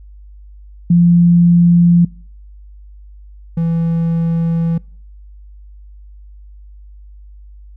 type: tone pair in turn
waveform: sine / triangle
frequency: 172.6 / 166.24 Hz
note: F3 / E3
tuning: -20 / +15 cents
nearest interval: minor second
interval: 65 cents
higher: first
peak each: -6 / -11 dBFS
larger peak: first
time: 0.9-2.05 / 3.57-4.78 s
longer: second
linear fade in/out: 5 ms
effects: noise-tail reverb RT60 0.5 s tail -25 dB re dry + added 50 Hz sine -35 dBFS peak until 7.76 s